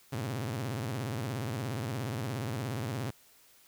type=tone with vibrato; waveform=sawtooth; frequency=120 Hz; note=B2; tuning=49 cents flat; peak=-29 dBFS; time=0.12-3.11 s; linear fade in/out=10 ms; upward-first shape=sine; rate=17 Hz; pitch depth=280 cents each way; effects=white hiss -61 dBFS RMS until 3.67 s